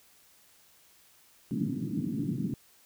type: band-pass noise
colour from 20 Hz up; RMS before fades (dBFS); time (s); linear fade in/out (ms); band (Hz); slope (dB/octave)
white; -32; 1.51-2.54; 0; 120 to 300; 48
effects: white hiss -61 dBFS RMS until 2.85 s